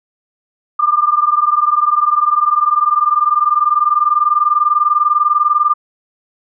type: tone pair together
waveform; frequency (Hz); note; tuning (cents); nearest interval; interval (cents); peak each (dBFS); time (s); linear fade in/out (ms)
sine; 1188.9 / 1209; D6 / D6; +21 / +50; unison; 29; -13; 0.79-5.74; 10
effects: none